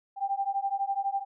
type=beating tone pair; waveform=sine; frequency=784 / 796 Hz; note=G5 / G5; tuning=0 / +26 cents; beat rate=12 Hz; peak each=-30 dBFS; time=0.16-1.25 s; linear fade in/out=50 ms; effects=none